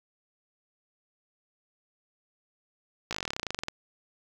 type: slowing click train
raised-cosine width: 0.2 ms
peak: -14 dBFS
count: 20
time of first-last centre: 3.11-3.684 s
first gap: 17 ms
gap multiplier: 1.06
effects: 8-bit